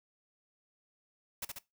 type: noise with echo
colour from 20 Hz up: white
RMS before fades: -38 dBFS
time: 1.42-1.45 s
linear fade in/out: 5 ms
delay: 69 ms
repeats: 2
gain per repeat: -3 dB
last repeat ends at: 1.588 s
effects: noise-tail reverb RT60 0.2 s tail -19 dB re dry